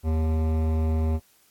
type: tone with hard clipping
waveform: sine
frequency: 79.4 Hz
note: D#2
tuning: 36 cents sharp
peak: -23 dBFS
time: 0.03-1.2 s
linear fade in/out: 50 ms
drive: 16 dB
effects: white hiss -61 dBFS RMS until 1.5 s + AAC 64 kbps